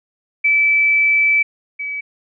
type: tone pair in turn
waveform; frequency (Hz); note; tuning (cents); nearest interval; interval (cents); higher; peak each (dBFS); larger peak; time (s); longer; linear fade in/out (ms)
sine; 2312 / 2285; D7 / D7; -28 / -48; unison; 20; first; -11 / -22; first; 0.44-1.43 / 1.79-2.01; first; 10
effects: none

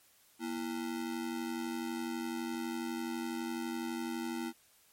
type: ring-modulated tone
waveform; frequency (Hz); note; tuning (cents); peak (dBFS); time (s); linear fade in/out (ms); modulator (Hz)
square; 285.1; C#4; +49; -33; 0.39-4.53; 50; 46
effects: white hiss -65 dBFS RMS until 4.92 s + MP3 64 kbps

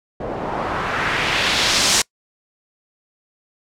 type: noise with low-pass filter sweep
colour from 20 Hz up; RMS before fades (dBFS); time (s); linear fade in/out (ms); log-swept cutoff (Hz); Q
white; -20; 0.2-2.02; 5; 540 to 7200; 1.3
effects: noise-tail reverb RT60 0.1 s tail -25 dB re dry

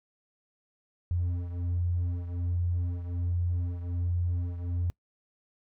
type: beating tone pair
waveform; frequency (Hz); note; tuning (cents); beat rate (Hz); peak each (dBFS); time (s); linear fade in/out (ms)
triangle; 87.31 / 88.61; F2 / F2; 0 / +26; 1.3; -25 / -30; 1.11-4.9; 0
effects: noise-tail reverb RT60 0.1 s tail -26 dB re dry + tanh soft clip ceiling -23 dBFS

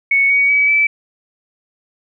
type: tone with pitch steps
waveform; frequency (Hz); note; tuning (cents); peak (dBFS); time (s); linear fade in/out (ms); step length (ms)
sine; 2217 / 2248 / 2279 / 2311; C#7 / C#7 / C#7 / D7; 0 / +24 / +47 / -28; -10; 0.11-0.87; 5; 190
effects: none

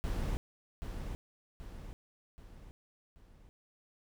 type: noise with echo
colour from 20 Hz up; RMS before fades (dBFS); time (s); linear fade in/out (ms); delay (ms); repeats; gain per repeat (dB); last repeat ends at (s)
brown; -34; 0.04-0.37; 0; 780; 4; -6; 3.49
effects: none

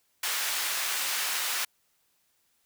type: high-pass noise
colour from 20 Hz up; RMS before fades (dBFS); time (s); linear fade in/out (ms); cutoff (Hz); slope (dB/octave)
pink; -30; 0.23-1.65; 5; 1400; 12
effects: white hiss -71 dBFS RMS until 2.65 s

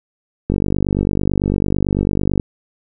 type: click train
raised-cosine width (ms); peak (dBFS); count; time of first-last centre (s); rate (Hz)
3; -4; 94; 0.5-2.398; 49
effects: none

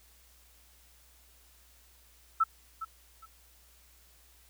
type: tone with echo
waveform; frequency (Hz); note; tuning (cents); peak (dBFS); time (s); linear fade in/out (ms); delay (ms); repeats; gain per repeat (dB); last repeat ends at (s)
sine; 1318.5; E6; 0; -21; 2.4-2.44; 10; 410; 2; -13; 3.26
effects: added 60 Hz sine -62 dBFS peak until 4.49 s + white hiss -62 dBFS RMS until 4.49 s

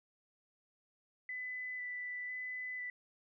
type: tone with vibrato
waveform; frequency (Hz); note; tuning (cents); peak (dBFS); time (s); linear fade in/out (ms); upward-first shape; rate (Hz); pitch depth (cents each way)
sine; 1994; B6; +16; -39; 1.29-2.9; 2; square; 1; 10
effects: none

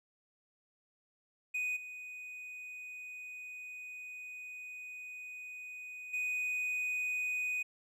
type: tone with level steps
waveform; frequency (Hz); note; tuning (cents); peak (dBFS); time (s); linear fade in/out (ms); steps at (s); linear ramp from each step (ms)
triangle; 2489; D#7; 0; -31 / -42 / -31; 1.54-7.63; 10; 1.76 / 6.13; 10
effects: none

